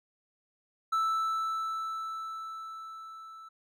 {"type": "tone with level ramp", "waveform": "triangle", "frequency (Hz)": 1318.5, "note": "E6", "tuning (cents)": 0, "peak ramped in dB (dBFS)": [-23, -44], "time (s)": [0.92, 3.49], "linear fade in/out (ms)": 10, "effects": []}